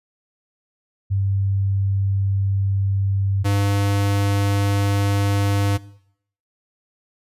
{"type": "tone pair in turn", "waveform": ["sine", "square"], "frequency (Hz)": [98, 100.35], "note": ["G2", "G2"], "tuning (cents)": [0, 41], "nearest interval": "unison", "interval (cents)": 41, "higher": "second", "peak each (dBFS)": -17, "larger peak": "neither", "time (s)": [[1.1, 3.44], [3.44, 5.78]], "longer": "neither", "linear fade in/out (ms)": 20, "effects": ["noise-tail reverb RT60 0.7 s tail -20 dB re dry", "resampled to 32000 Hz"]}